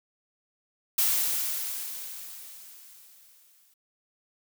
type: noise with exponential decay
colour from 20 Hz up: blue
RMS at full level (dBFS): -23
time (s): 0.98-3.74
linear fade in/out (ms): 5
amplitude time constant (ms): 600
effects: none